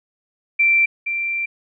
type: tone pair in turn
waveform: sine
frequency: 2349 / 2357 Hz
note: D7 / D7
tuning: 0 / +6 cents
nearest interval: unison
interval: 6 cents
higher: second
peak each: -12 / -20 dBFS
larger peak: first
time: 0.59-0.86 / 1.06-1.46 s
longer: second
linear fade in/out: 10 ms
effects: none